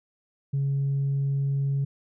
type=tone; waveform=sine; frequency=138.59 Hz; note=C#3; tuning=in tune; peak=-21 dBFS; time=0.53-1.85 s; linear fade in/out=10 ms; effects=tanh soft clip ceiling -20 dBFS